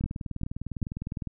two click trains, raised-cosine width 5 ms, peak -21 / -15 dBFS, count 26 / 3, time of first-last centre 0.01-1.273 / 0.04-0.827 s, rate 19.8 / 2.54 Hz, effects none

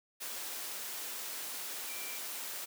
sine tone in noise, 2349 Hz, D7, in tune, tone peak -47 dBFS, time 1.88-2.19 s, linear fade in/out 20 ms, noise white, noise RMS -41 dBFS, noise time 0.2-2.66 s, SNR -9 dB, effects high-pass 300 Hz 12 dB/octave

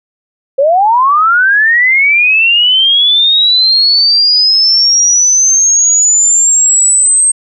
sine linear sweep, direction up, 521 to 8400 Hz, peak -5 dBFS, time 0.58-7.32 s, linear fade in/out 10 ms, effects none

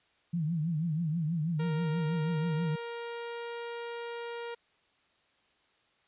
sine tone with vibrato, 161.5 Hz, E3, 35 cents flat, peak -28 dBFS, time 0.33-2.76 s, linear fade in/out 10 ms, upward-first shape triangle, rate 6.2 Hz, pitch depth 160 cents each way
sawtooth tone with pitch glide, 467.4 to 470.4 Hz, A#4 to A#4, +5 to +16 cents, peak -33 dBFS, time 1.59-4.55 s, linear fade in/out 10 ms, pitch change +11 cents, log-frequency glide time 1.76-3.55 s
effects white hiss -69 dBFS RMS until 6.07 s + resampled to 8000 Hz

